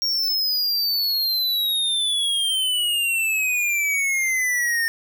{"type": "exponential sweep", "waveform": "square", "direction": "down", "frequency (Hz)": [5588, 1818], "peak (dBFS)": -20, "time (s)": [0.02, 4.88], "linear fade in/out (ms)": 0, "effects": []}